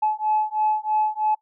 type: beating tone pair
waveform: sine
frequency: 856 / 859.1 Hz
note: A5 / A5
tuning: -48 / -42 cents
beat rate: 3.1 Hz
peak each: -22 dBFS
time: 0.02-1.35 s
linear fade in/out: 10 ms
effects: noise-tail reverb RT60 0.1 s tail -22 dB re dry + tanh soft clip ceiling -12 dBFS